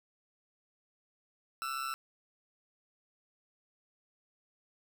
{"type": "tone with amplitude modulation", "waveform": "40% pulse", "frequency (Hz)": 1333, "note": "E6", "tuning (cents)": 19, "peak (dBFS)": -31, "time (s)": [1.62, 1.94], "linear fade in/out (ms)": 0, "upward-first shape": "sine", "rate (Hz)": 135, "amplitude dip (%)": 65, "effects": ["10-bit"]}